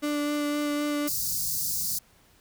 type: tone with vibrato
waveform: 35% pulse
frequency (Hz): 293.7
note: D4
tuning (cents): 0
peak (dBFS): -24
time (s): 0.02-1.09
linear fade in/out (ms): 20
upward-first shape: sine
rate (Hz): 3.9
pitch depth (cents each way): 10
type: band-stop noise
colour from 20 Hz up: white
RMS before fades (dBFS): -29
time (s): 1.07-1.99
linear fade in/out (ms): 10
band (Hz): 200 to 4500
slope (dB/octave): 48
effects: pink hiss -60 dBFS RMS until 2.4 s